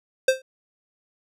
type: tone with exponential decay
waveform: square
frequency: 523.3 Hz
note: C5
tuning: in tune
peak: -12 dBFS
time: 0.28-0.42 s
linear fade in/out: 5 ms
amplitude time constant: 30 ms
effects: low-pass 10000 Hz 12 dB/octave